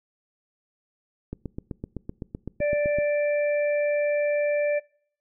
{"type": "click train", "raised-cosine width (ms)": 3, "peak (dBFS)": -19, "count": 14, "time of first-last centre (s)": [1.33, 2.986], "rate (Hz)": 7.85}
{"type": "harmonic tone", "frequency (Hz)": 587.3, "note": "D5", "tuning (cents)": 0, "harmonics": [1, 3, 4], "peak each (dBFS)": [-21, -36, -35], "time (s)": [2.6, 4.8], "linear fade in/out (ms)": 20}
{"effects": ["noise-tail reverb RT60 0.6 s tail -24 dB re dry"]}